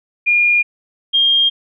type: tone pair in turn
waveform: sine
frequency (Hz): 2421 / 3218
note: D#7 / G7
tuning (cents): -48 / +45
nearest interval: perfect fourth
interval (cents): 493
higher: second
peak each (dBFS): -10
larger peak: neither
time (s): 0.26-0.63 / 1.13-1.5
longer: neither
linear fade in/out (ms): 20
effects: none